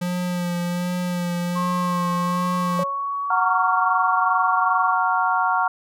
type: tone with vibrato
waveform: square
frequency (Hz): 176.8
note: F3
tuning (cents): +22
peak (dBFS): -23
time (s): 0.01-2.84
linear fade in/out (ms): 10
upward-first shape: sine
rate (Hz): 1.3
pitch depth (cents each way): 23
type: tone with pitch glide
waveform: sine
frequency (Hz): 1077 to 1132.5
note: C6 to C#6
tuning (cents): +50 to +37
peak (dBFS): -23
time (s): 1.55-4.95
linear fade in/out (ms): 20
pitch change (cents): +87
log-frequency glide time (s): 2.1-3.36
type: tone with exponential decay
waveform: sine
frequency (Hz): 554.4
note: C#5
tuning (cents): 0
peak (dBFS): -20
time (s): 2.79-3.07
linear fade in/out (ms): 2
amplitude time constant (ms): 59
type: chord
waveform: sine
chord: Gb major seventh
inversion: none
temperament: just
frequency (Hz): 740 / 925 / 1110 / 1387.5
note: Gb5 / Bb5 / Db6 / F6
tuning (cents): 0 / -14 / +2 / -12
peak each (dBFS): -23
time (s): 3.3-5.68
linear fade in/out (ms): 5
effects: none